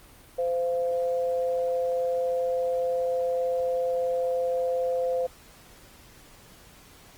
sine tone pair together, 514.5 / 691 Hz, C5 / F5, -29 / -19 cents, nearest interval perfect fourth, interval 510 cents, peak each -24 / -33 dBFS, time 0.38-5.27 s, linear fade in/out 10 ms, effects pink hiss -52 dBFS RMS until 7.17 s + Opus 24 kbps

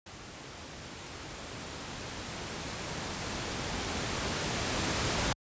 pink noise with level ramp, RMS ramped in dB -46 to -29 dBFS, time 0.06-5.33 s, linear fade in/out 5 ms, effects high-pass 60 Hz 12 dB/octave + resampled to 16000 Hz

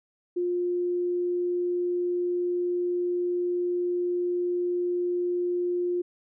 sine tone, 353.9 Hz, F4, 23 cents sharp, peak -24 dBFS, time 0.36-6.02 s, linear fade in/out 10 ms, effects none

